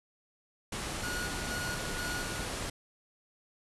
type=low-pass noise; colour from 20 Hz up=pink; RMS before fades=-37 dBFS; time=0.72-2.7 s; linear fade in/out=5 ms; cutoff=11000 Hz; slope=48 dB/octave
type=tone with tremolo; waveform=45% pulse; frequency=1447 Hz; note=F#6; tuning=39 cents flat; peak=-36 dBFS; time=1.03-2.46 s; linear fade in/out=10 ms; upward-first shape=square; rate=2.1 Hz; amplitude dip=55%
effects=resampled to 32000 Hz